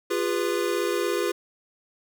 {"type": "chord", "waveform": "square", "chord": "F diminished", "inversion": "none", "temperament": "equal with one note detuned", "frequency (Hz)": [349.2, 406.1, 493.9], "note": ["F4", "Ab4", "Cb5"], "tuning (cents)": [0, -39, 0], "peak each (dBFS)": [-28, -28, -30], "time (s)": [0.1, 1.32], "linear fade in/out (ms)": 10, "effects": []}